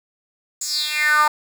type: tone with high-pass filter sweep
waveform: 10% pulse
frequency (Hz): 301.6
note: D4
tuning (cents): +46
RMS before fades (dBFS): -19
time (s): 0.61-1.28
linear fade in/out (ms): 5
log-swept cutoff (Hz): 7100 to 950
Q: 5.9
effects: none